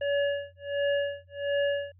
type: tone with tremolo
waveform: square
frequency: 568 Hz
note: C#5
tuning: 42 cents sharp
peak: -24 dBFS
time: 0.01-1.92 s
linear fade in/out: 5 ms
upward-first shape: sine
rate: 1.4 Hz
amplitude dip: 100%
effects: added 90 Hz sine -54 dBFS peak until 1.99 s + resampled to 8000 Hz